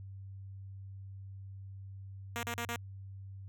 5% pulse tone bursts, 235.7 Hz, A#3, 19 cents sharp, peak -24 dBFS, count 4, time 2.36-2.759 s, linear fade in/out 0 ms, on 69 ms, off 41 ms, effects added 97 Hz sine -44 dBFS peak until 3.48 s

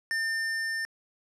square tone with level ramp, 1800 Hz, A6, 39 cents sharp, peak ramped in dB -27 to -30 dBFS, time 0.11-0.85 s, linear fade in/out 0 ms, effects low-pass 9000 Hz 12 dB/octave

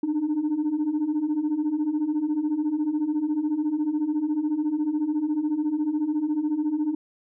sine beating tone pair, 292.8 / 306.8 Hz, D4 / D#4, -5 / -24 cents, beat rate 14 Hz, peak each -26 / -22 dBFS, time 0.03-6.95 s, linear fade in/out 5 ms, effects tanh soft clip ceiling -19 dBFS

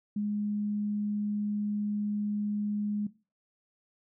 sine tone, 207.7 Hz, G#3, in tune, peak -28 dBFS, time 0.16-3.07 s, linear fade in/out 5 ms, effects noise-tail reverb RT60 0.3 s tail -17 dB re dry

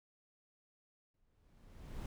brown noise with exponential growth, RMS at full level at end -41 dBFS, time 1.14-2.06 s, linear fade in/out 2 ms, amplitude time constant 200 ms, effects none

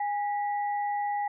sine tone pair together, 821 / 1952.7 Hz, G#5 / B6, -20 / -20 cents, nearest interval octave + minor third, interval 1500 cents, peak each -27 / -39 dBFS, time 0-1.28 s, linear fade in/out 5 ms, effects none

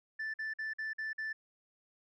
sine tone bursts, 1760 Hz, A6, in tune, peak -33 dBFS, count 6, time 0.19-1.33 s, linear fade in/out 10 ms, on 150 ms, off 48 ms, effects tanh soft clip ceiling -34 dBFS

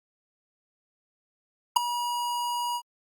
square tone with ADSR envelope, 962 Hz, B5, 46 cents flat, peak -13 dBFS, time 1.76-2.82 s, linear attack 8 ms, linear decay 7 ms, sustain -15 dB, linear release 63 ms, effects Opus 48 kbps

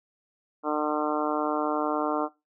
harmonic tone, 150.9 Hz, D3, 47 cents sharp, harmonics 2 / 3 / 4 / 5 / 6 / 7 / 8 / 9, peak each -29 / -31 / -32 / -33 / -34 / -34 / -35 / -36 dBFS, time 0.63-2.29 s, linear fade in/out 50 ms, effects noise-tail reverb RT60 0.2 s tail -17 dB re dry

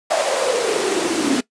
pink noise with high-pass filter sweep, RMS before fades -19 dBFS, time 0.1-1.41 s, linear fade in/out 10 ms, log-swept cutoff 670 to 260 Hz, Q 8.2, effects noise-tail reverb RT60 0.1 s tail -18 dB re dry + resampled to 22050 Hz

